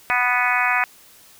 harmonic tone with a mistuned harmonic, 246.9 Hz, B3, in tune, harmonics 3 / 4 / 5 / 6 / 7 / 8 / 9 / 10, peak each -25 / -25 / -25 / -25 / -25 / -25 / -25 / -25 dBFS, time 0.1-0.84 s, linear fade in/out 0 ms, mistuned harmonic 10, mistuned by +21 cents, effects white hiss -49 dBFS RMS until 1.39 s

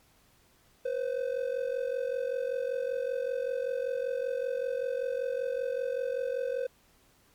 triangle ring-modulated tone, 510 Hz, C5, 44 cents flat, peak -24 dBFS, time 0.85-6.67 s, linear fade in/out 5 ms, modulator 22.6 Hz, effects pink hiss -64 dBFS RMS until 7.34 s + MP3 96 kbps

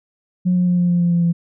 sine tone with pitch steps, 180.8 / 179.24 / 177.69 / 176.16 / 174.64 / 173.13 / 171.64 / 170.16 Hz, F#3 / F3 / F3 / F3 / F3 / F3 / F3 / F3, -40 / +45 / +30 / +15 / 0 / -15 / -30 / -45 cents, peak -12 dBFS, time 0.45-1.33 s, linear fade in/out 20 ms, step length 110 ms, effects tanh soft clip ceiling -9 dBFS

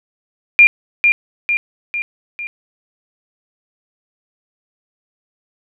sine tone with echo, 2400 Hz, D7, 37 cents sharp, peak -3 dBFS, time 0.59-0.67 s, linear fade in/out 0 ms, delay 450 ms, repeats 4, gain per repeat -5 dB, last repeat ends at 2.47 s, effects none

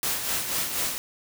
white noise with tremolo, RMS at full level -26 dBFS, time 0.03-0.98 s, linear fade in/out 0 ms, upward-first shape sine, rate 4.1 Hz, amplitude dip 50%, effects none

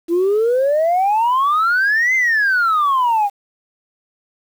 sine exponential two-way sweep, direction up then down, 330.1 to 2100 to 790 Hz, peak -11 dBFS, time 0.08-3.3 s, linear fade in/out 50 ms, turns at 2.15 s, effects tanh soft clip ceiling -10 dBFS + 7-bit

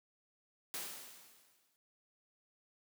white noise with exponential decay, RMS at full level -40 dBFS, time 0.74-1.76 s, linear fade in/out 0 ms, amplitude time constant 220 ms, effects high-pass 150 Hz 12 dB/octave

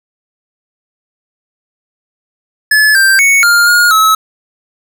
square tone with pitch steps, 1720 / 1574 / 2219 / 1405 / 1430 / 1293 Hz, A6 / G6 / C#7 / F6 / F6 / E6, -40 / +7 / +1 / +10 / +41 / -34 cents, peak -6 dBFS, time 2.71-4.15 s, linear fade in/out 5 ms, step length 240 ms, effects none

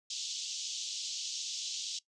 white band-pass noise, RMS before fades -39 dBFS, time 0.1-1.99 s, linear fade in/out 5 ms, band 3000 to 6900 Hz, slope 48 dB/octave, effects noise-tail reverb RT60 0.1 s tail -19 dB re dry + resampled to 22050 Hz

